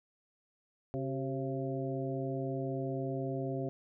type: harmonic tone with a mistuned harmonic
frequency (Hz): 134.8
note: C#3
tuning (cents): -48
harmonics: 1 / 2 / 3 / 4 / 5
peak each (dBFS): -37 / -39 / -39 / -42 / -42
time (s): 0.94-3.69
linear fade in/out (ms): 0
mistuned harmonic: 3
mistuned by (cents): -65
effects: none